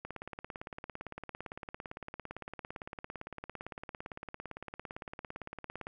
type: click train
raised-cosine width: 0.5 ms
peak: -26 dBFS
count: 104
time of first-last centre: 0.05-5.869 s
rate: 17.7 Hz
effects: none